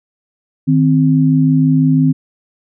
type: tone pair together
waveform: sine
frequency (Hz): 155.56 / 261.6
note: D#3 / C4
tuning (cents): 0 / 0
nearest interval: major sixth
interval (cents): 900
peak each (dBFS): -11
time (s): 0.67-2.13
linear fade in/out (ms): 20
effects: none